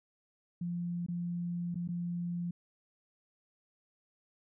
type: tone with dropouts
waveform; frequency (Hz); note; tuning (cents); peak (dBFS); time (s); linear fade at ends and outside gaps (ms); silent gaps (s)
sine; 173.7; F3; -9; -33; 0.61-2.51; 5; 1.064-1.084 / 1.745-1.755 / 1.877-1.887
effects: none